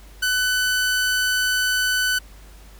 sawtooth tone, 1500 Hz, F#6, 23 cents sharp, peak -15 dBFS, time 0.22-2.19 s, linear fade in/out 10 ms, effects added 50 Hz sine -42 dBFS peak until 2.79 s + pink hiss -50 dBFS RMS until 2.79 s

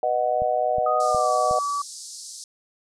sine chord, B major, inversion none, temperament just, 493.9 / 617.4 / 740.8 Hz, B4 / D#5 / F#5, 0 / -14 / +2 cents, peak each -28 / -23 / -23 dBFS, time 0.03-1.59 s, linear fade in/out 2 ms
click train, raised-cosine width 5 ms, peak -24 dBFS, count 4, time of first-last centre 0.42-1.511 s, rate 2.75 Hz
sine tone with pitch glide, 1244.5 to 1147.8 Hz, D#6 to D6, 0 to -40 cents, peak -23 dBFS, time 0.86-1.82 s, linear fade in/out 5 ms, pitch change -140 cents, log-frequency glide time 1-1.31 s
pink band-pass noise, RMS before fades -39 dBFS, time 1-2.44 s, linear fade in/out 2 ms, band 4500 to 9600 Hz, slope 48 dB/octave
effects none

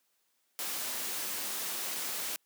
white noise, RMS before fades -36 dBFS, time 0.59-2.36 s, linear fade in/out 0 ms, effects white hiss -75 dBFS RMS until 2.45 s + high-pass 200 Hz 12 dB/octave

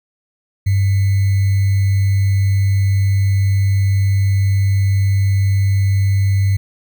sine tone with sample-and-hold, 98 Hz, G2, in tune, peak -11 dBFS, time 0.66-6.57 s, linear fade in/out 10 ms, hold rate 2100 Hz, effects none

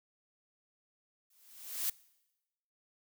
blue noise with exponential growth, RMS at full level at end -31 dBFS, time 1.3-1.9 s, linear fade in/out 5 ms, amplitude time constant 130 ms, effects noise-tail reverb RT60 1.0 s tail -23 dB re dry

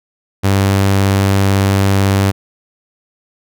sawtooth tone, 98 Hz, G2, in tune, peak -6 dBFS, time 0.43-2.32 s, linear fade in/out 20 ms, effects none

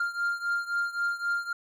triangle beating tone pair, 1396.9 / 1400.7 Hz, F6 / F6, 0 / +5 cents, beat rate 3.8 Hz, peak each -27 / -30 dBFS, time 0-1.53 s, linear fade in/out 5 ms, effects none

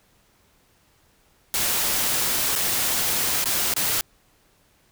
white noise with dropouts, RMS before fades -23 dBFS, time 1.54-4.01 s, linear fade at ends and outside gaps 1 ms, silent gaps 2.554-2.559 / 3.442-3.457 / 3.739-3.764 s, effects pink hiss -61 dBFS RMS until 4.91 s

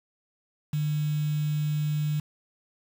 sine tone with quantisation, 150 Hz, D3, 37 cents sharp, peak -24 dBFS, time 0.73-2.2 s, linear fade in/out 5 ms, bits 7, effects none

